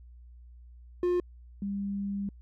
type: tone pair in turn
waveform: triangle / sine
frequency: 355.6 / 199.57 Hz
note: F4 / G3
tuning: +31 / +31 cents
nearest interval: minor seventh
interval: 1000 cents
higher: first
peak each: -22 / -30 dBFS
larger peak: first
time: 1.03-1.2 / 1.62-2.29 s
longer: second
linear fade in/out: 2 ms
effects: added 60 Hz sine -48 dBFS peak until 2.41 s